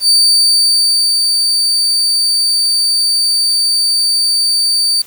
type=tone with ADSR envelope; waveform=35% pulse; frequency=4604 Hz; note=D8; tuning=35 cents flat; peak=-5 dBFS; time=0-5.02 s; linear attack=82 ms; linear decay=1100 ms; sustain=-4 dB; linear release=6 ms; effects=white hiss -39 dBFS RMS until 5.06 s